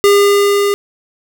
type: tone with level ramp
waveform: square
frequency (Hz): 404.2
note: G#4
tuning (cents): -47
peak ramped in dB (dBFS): -6 to -12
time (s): 0.04-0.74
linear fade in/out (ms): 0
effects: none